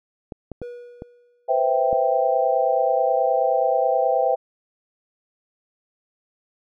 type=clicks; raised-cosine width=2 ms; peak=-19 dBFS; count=5; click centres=0.322 / 0.517 / 0.617 / 1.021 / 1.929 s
type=tone with exponential decay; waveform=triangle; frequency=483.9 Hz; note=B4; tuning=35 cents flat; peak=-28 dBFS; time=0.62-1.64 s; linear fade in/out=2 ms; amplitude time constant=220 ms
type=chord; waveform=sine; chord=C major seventh; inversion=third; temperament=equal; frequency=493.9 / 523.3 / 659.3 / 784 Hz; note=B4 / C5 / E5 / G5; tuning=0 / 0 / 0 / 0 cents; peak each=-25 / -22 / -22 / -22 dBFS; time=1.48-4.36 s; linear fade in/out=20 ms
effects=none